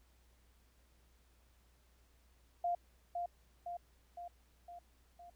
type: tone with echo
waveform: sine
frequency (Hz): 698.5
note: F5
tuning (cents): 0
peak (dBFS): -32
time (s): 2.64-2.75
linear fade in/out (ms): 5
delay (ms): 510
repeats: 5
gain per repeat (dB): -4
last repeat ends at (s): 5.3
effects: added 60 Hz sine -67 dBFS peak until 5.35 s + pink hiss -73 dBFS RMS until 5.35 s